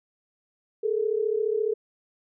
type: tone pair together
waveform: sine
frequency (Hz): 420 / 454.5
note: G#4 / A#4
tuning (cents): +19 / -44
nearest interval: minor second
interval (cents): 137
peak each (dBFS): -25 / -26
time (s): 0.83-1.74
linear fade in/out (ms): 10
effects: none